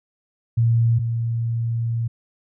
sine tone pair in turn, 115.9 / 115.9 Hz, A#2 / A#2, -10 / -10 cents, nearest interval unison, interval 0 cents, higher neither, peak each -14 / -20 dBFS, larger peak first, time 0.57-0.99 / 0.99-2.08 s, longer second, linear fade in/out 10 ms, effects none

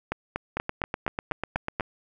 two click trains, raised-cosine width 0.5 ms, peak -12 / -13 dBFS, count 8 / 11, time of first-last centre 0.12-1.799 / 0.57-1.808 s, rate 4.17 / 8.08 Hz, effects none

